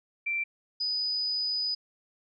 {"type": "tone pair in turn", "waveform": "sine", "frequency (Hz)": [2349, 4977], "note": ["D7", "D#8"], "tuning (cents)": [0, 0], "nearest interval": "octave + minor second", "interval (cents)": 1300, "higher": "second", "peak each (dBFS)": -27, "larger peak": "neither", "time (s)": [[0.26, 0.44], [0.8, 1.75]], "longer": "second", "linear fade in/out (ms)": 10, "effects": []}